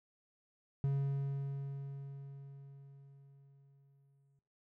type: tone with exponential decay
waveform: triangle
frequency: 138.59 Hz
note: C#3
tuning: in tune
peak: -27 dBFS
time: 0.84-4.39 s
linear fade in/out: 0 ms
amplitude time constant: 770 ms
effects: noise-tail reverb RT60 0.4 s tail -17 dB re dry